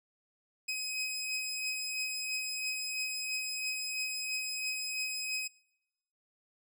20% pulse beating tone pair, 2529 / 2532 Hz, D#7 / D#7, +28 / +30 cents, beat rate 3 Hz, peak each -30 / -37 dBFS, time 0.68-5.48 s, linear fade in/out 10 ms, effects noise-tail reverb RT60 1.0 s tail -25 dB re dry

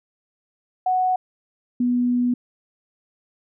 sine tone pair in turn, 740 / 245.2 Hz, F#5 / B3, 0 / -12 cents, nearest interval octave + perfect fifth, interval 1912 cents, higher first, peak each -17 dBFS, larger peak neither, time 0.86-1.16 / 1.8-2.34 s, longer second, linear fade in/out 5 ms, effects none

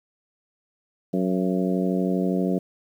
harmonic tone with a mistuned harmonic, 92.5 Hz, F#2, in tune, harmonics 2 / 3 / 4 / 5 / 6 / 7, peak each -23 / -27 / -29 / -31 / -33 / -34 dBFS, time 1.13-2.59 s, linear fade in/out 10 ms, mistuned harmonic 7, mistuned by +57 cents, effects 9-bit

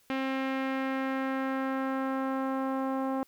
sawtooth tone with low-pass filter sweep, 266.1 Hz, C4, 29 cents sharp, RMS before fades -31 dBFS, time 0.1-3.23 s, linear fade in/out 0 ms, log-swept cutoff 2600 to 980 Hz, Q 1.6, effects white hiss -65 dBFS RMS until 3.27 s

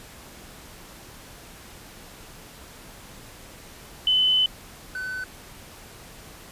sine / triangle tone pair in turn, 3023 / 1511.5 Hz, F#7 / F#6, +36 / +36 cents, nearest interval octave, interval 1200 cents, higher first, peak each -17 / -27 dBFS, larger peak first, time 4.07-4.46 / 4.95-5.24 s, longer first, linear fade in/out 2 ms, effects pink hiss -45 dBFS RMS until 6.51 s + resampled to 32000 Hz

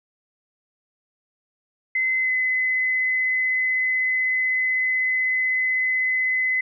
sine tone with pitch glide, 2051 to 2029 Hz, C7 to B6, -35 to +46 cents, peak -19 dBFS, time 1.95-6.61 s, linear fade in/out 5 ms, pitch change -19 cents, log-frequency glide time 2.21-2.31 s, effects none

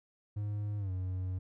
triangle tone with pitch glide, 103.83 to 92.5 Hz, G#2 to F#2, 0 to 0 cents, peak -31 dBFS, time 0.36-1.39 s, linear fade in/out 10 ms, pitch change -200 cents, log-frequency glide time 0.78-0.91 s, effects none

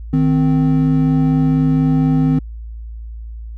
triangle tone pair together, 155.56 / 259.7 Hz, D#3 / C4, 0 / -13 cents, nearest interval major sixth, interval 887 cents, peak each -12 dBFS, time 0.13-2.39 s, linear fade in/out 5 ms, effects added 56 Hz sine -27 dBFS peak until 3.57 s

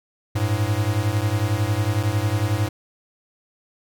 square beating tone pair, 99.6 / 110.6 Hz, G2 / A2, +28 / +9 cents, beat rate 11 Hz, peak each -23 dBFS, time 0.35-2.69 s, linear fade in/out 10 ms, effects none

